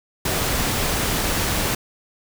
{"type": "noise", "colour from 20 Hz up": "pink", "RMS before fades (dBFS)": -22, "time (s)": [0.25, 1.75], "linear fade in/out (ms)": 5, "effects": []}